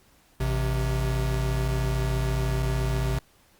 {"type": "tone pair together", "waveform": "square", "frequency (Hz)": [54.57, 129.8], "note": ["A1", "C3"], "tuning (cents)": [-14, -13], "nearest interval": "octave + minor third", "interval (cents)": 1501, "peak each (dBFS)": -27, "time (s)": [0.4, 3.19], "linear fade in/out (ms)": 5, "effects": ["pink hiss -60 dBFS RMS until 3.59 s", "Opus 48 kbps"]}